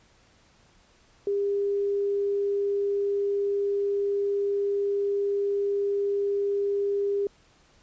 sine tone, 402.1 Hz, G4, 44 cents sharp, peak -23 dBFS, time 1.27-7.27 s, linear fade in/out 2 ms, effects pink hiss -60 dBFS RMS until 7.82 s + resampled to 16000 Hz

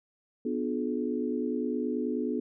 sine chord, B diminished seventh, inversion none, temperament just, 246.9 / 296.3 / 355.6 / 426.7 Hz, B3 / D4 / F4 / Ab4, 0 / +15 / +31 / +47 cents, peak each -31 / -34 / -36 / -34 dBFS, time 0.45-2.4 s, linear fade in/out 5 ms, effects none

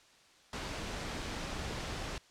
pink noise, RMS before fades -39 dBFS, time 0.53-2.18 s, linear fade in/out 2 ms, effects white hiss -62 dBFS RMS until 2.3 s + low-pass 6000 Hz 12 dB/octave

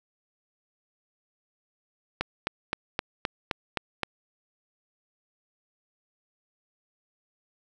click train, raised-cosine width 0.3 ms, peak -10 dBFS, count 8, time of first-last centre 2.21-4.033 s, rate 3.84 Hz, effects 8-bit

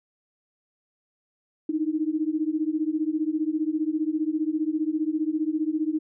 sine beating tone pair, 303.8 / 318.8 Hz, D#4 / D#4, -41 / +42 cents, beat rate 15 Hz, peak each -26 dBFS, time 1.69-5.99 s, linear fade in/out 5 ms, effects none

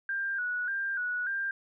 sine tone with vibrato, 1528 Hz, G6, 45 cents flat, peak -29 dBFS, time 0.09-1.51 s, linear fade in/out 2 ms, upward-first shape square, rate 1.7 Hz, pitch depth 70 cents each way, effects none

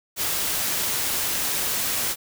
white noise, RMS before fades -25 dBFS, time 0.16-2.16 s, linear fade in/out 50 ms, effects none

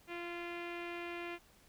sawtooth tone with low-pass filter, 345.6 Hz, F4, 18 cents flat, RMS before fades -43 dBFS, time 0.07-1.39 s, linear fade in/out 50 ms, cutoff 2500 Hz, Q 3.5, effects pink hiss -65 dBFS RMS until 1.68 s

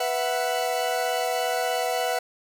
40% pulse chord, B suspended fourth, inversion none, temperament equal with one note detuned, 493.9 / 663.1 / 740 Hz, B4 / E5 / F#5, 0 / +10 / 0 cents, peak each -28 / -28 / -26 dBFS, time 0-2.19 s, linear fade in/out 5 ms, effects none

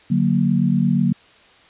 sine chord, D augmented, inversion none, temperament equal, 146.83 / 185 / 233.1 Hz, D3 / F#3 / A#3, 0 / 0 / 0 cents, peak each -20 / -18 / -19 dBFS, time 0.1-1.13 s, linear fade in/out 10 ms, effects white hiss -50 dBFS RMS until 1.69 s + resampled to 8000 Hz

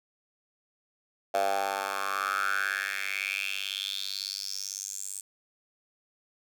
10% pulse tone with high-pass filter sweep, 98 Hz, G2, in tune, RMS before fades -32 dBFS, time 1.34-5.21 s, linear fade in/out 5 ms, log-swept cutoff 670 to 8200 Hz, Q 6.1, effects none

